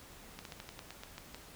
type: slowing click train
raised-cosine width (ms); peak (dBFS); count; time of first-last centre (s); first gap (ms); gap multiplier
0.2; -27; 10; 0.39-1.346; 62; 1.13
effects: pink hiss -54 dBFS RMS until 1.55 s